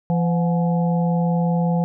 harmonic tone with a mistuned harmonic, 170 Hz, F3, 46 cents flat, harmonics 1 / 3 / 4 / 5, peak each -17 / -27 / -29 / -31 dBFS, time 0.1-1.84 s, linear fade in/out 0 ms, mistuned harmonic 4, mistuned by +110 cents, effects none

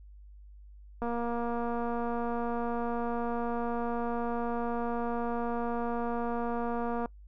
click train, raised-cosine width 1 ms, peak -21 dBFS, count 1426, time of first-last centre 1.02-7.058 s, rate 236 Hz, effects noise-tail reverb RT60 0.1 s tail -24 dB re dry + added 50 Hz sine -48 dBFS peak until 7.27 s

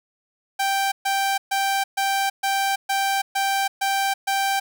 sawtooth tone bursts, 784 Hz, G5, in tune, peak -16 dBFS, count 9, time 0.59-4.6 s, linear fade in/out 10 ms, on 330 ms, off 130 ms, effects none

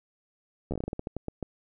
slowing click train, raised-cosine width 2 ms, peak -19 dBFS, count 14, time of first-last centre 0.71-1.427 s, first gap 12 ms, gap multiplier 1.23, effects none

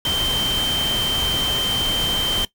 sine tone in noise, 3124 Hz, G7, 7 cents flat, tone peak -19 dBFS, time 0.05-2.45 s, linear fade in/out 2 ms, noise pink, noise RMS -26 dBFS, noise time 0.05-2.45 s, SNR +4 dB, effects noise-tail reverb RT60 0.1 s tail -18 dB re dry

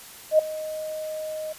sine tone with ADSR envelope, 622.3 Hz, D#5, in tune, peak -11 dBFS, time 0.31-1.53 s, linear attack 79 ms, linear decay 6 ms, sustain -18 dB, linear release 9 ms, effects white hiss -44 dBFS RMS until 1.58 s + resampled to 32000 Hz

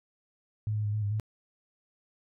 sine tone with pitch steps, 106.9 / 106.2 / 104 / 107.2 / 102 / 107.7 Hz, A2 / G#2 / G#2 / A2 / G#2 / A2, -49 / +39 / +3 / -45 / -31 / -37 cents, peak -27 dBFS, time 0.67-1.198 s, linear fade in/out 0 ms, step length 88 ms, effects none

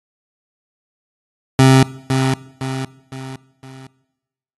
25% pulse tone with echo, 132.2 Hz, C3, 18 cents sharp, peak -3 dBFS, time 1.59-1.83 s, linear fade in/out 2 ms, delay 510 ms, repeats 4, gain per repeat -7 dB, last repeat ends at 3.87 s, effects noise-tail reverb RT60 1.0 s tail -22 dB re dry + AAC 32 kbps

